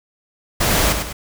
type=noise with echo; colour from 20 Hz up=pink; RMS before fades=-17 dBFS; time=0.6-0.93 s; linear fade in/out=10 ms; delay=100 ms; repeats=2; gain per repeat=-6 dB; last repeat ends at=1.13 s; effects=none